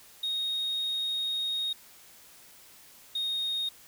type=tone pair in turn; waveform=triangle; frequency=3732 / 3716 Hz; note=A#7 / A#7; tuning=+1 / -6 cents; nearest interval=unison; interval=7 cents; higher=first; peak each=-26 dBFS; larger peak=neither; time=0.23-1.73 / 3.15-3.69 s; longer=first; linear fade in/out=5 ms; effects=tanh soft clip ceiling -23 dBFS + white hiss -54 dBFS RMS until 3.87 s